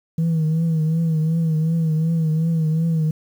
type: tone with vibrato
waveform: sine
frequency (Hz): 160.9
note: E3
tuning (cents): -42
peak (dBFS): -14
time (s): 0.18-3.11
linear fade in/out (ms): 5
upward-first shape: triangle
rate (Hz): 2.7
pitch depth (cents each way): 71
effects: tanh soft clip ceiling -15 dBFS + 8-bit